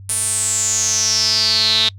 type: tone with band-pass filter sweep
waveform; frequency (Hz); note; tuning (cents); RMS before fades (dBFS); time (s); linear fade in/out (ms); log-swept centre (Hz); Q
sawtooth; 220; A3; 0; -17; 0.09-1.89; 5; 9700 to 3700; 9.7
effects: noise-tail reverb RT60 0.1 s tail -26 dB re dry + added 97 Hz sine -34 dBFS peak until 1.98 s